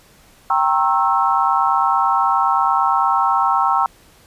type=chord; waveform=sine; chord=G diminished seventh; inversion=none; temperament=equal with one note detuned; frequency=784 / 932.3 / 1081.5 / 1318.5 Hz; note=G5 / Bb5 / Db6 / Fb6; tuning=0 / 0 / -43 / 0 cents; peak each=-19 dBFS; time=0.5-3.86 s; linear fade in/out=2 ms; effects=pink hiss -50 dBFS RMS until 4.26 s + resampled to 32000 Hz